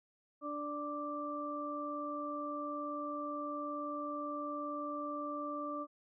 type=harmonic tone; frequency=293.7 Hz; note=D4; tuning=in tune; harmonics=1 / 2 / 4; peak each=-42 / -43 / -40 dBFS; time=0.41-5.87 s; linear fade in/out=50 ms; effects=none